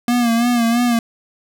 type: tone with vibrato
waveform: square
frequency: 236.6 Hz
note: A#3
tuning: 26 cents sharp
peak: -14 dBFS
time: 0.08-0.99 s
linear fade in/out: 2 ms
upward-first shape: sine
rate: 3 Hz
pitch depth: 57 cents each way
effects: none